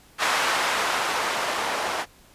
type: noise with low-pass filter sweep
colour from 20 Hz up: violet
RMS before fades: -25 dBFS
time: 0.18-2.06 s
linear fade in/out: 50 ms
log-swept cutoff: 1200 to 780 Hz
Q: 1
effects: pink hiss -54 dBFS RMS until 2.34 s + resampled to 32000 Hz